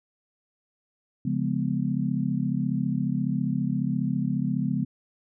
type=chord; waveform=sine; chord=C# dominant seventh; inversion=none; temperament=just; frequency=138.59 / 173.24 / 207.9 / 249.5 Hz; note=C#3 / E#3 / G#3 / B3; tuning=0 / -14 / +2 / +18 cents; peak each=-29 dBFS; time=1.25-4.85 s; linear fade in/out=5 ms; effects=none